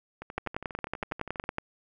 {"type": "two click trains", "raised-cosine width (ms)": 0.5, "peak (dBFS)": [-15, -24], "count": [14, 16], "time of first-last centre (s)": [[0.38, 1.584], [0.22, 1.44]], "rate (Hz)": [10.8, 12.3], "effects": []}